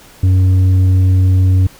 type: tone with tanh clipping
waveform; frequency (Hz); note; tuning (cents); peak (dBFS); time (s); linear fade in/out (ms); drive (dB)
sine; 93.2; F#2; +13; -8; 0.23-1.67; 5; 5
effects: pink hiss -41 dBFS RMS until 1.79 s